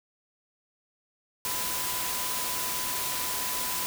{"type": "tone in noise", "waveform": "sine", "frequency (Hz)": 1000, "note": "B5", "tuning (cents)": 21, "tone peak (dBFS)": -38, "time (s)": [1.45, 3.86], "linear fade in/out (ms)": 0, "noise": "white", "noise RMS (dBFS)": -31, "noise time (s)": [1.45, 3.86], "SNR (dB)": -10, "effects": []}